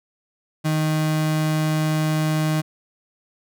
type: tone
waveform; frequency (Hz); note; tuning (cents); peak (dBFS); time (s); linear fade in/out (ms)
35% pulse; 155.56; D#3; 0; -17; 0.64-2.62; 20
effects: none